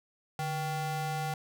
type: ring-modulated tone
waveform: square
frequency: 315.8 Hz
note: D#4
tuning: 26 cents sharp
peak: -29 dBFS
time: 0.39-1.34 s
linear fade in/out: 2 ms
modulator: 464 Hz
effects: none